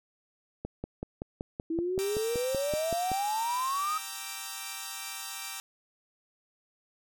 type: click train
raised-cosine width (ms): 2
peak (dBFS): -21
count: 14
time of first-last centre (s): 0.65-3.117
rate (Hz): 5.27
type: exponential sweep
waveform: sine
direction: up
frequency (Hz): 321.5 to 1278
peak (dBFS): -28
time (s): 1.7-3.98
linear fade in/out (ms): 5
type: chord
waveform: 5% pulse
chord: E half-diminished seventh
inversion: first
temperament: equal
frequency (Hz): 784 / 932.3 / 1174.7 / 1318.5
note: G5 / Bb5 / D6 / E6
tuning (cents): 0 / 0 / 0 / 0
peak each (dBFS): -31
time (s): 1.99-5.6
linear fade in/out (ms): 0
effects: none